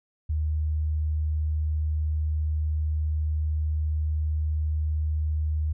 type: tone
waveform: sine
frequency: 76.9 Hz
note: D#2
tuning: 20 cents flat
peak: -23 dBFS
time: 0.29-5.73 s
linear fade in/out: 10 ms
effects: none